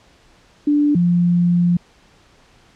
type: tone pair in turn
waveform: sine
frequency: 293.2 / 174.6 Hz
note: D4 / F3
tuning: -3 / 0 cents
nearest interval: major sixth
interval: 897 cents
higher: first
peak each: -12 dBFS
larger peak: neither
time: 0.67-0.95 / 0.95-1.77 s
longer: second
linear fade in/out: 5 ms
effects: pink hiss -52 dBFS RMS until 2.75 s + low-pass 6000 Hz 12 dB/octave